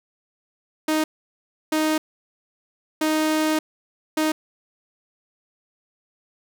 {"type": "tone bursts at uneven times", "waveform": "sawtooth", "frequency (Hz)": 311.1, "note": "D#4", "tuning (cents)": 0, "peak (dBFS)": -15, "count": 4, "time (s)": [[0.88, 1.04], [1.72, 1.98], [3.01, 3.59], [4.17, 4.32]], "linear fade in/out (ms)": 5, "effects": []}